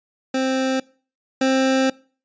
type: tone pair in turn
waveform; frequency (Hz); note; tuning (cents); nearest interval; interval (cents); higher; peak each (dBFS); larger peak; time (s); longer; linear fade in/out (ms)
25% pulse; 262.6 / 264.1; C4 / C4; +6 / +16; unison; 10; second; -15 / -12; second; 0.34-0.8 / 1.41-1.9; second; 5
effects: noise-tail reverb RT60 0.4 s tail -23 dB re dry + resampled to 16000 Hz